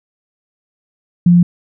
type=tone; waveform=sine; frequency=174.61 Hz; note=F3; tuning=in tune; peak=-5 dBFS; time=1.26-1.43 s; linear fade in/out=5 ms; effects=none